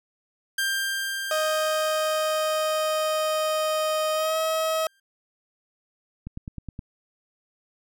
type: tone with exponential decay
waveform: sawtooth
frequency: 1588 Hz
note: G6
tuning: 22 cents sharp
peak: -19 dBFS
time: 0.58-5 s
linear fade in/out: 5 ms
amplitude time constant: 960 ms
type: tone with pitch glide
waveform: 30% pulse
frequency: 622.3 to 638.7 Hz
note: D#5 to D#5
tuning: 0 to +45 cents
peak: -20 dBFS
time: 1.31-4.87 s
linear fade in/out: 2 ms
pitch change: +45 cents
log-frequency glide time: 4.14-4.37 s
type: click train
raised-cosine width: 5 ms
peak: -22 dBFS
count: 6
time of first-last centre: 6.27-6.791 s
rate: 9.59 Hz
effects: none